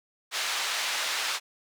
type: band-pass noise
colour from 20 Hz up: white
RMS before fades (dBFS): -30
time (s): 0.31-1.4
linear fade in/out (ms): 50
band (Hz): 850 to 4500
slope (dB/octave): 12
effects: none